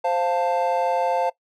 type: chord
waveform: triangle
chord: F major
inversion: second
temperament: equal with one note detuned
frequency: 523.3 / 698.5 / 886.1 Hz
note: C5 / F5 / A5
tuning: 0 / 0 / +12 cents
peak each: -22 dBFS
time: 0.04-1.3 s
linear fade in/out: 10 ms
effects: noise-tail reverb RT60 0.1 s tail -19 dB re dry